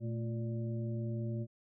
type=harmonic tone with a mistuned harmonic; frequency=116.54 Hz; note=A#2; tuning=in tune; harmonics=1 / 2 / 3 / 5; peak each=-35 / -41 / -45 / -49 dBFS; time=0-1.47 s; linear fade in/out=50 ms; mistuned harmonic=2; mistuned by=-81 cents; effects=none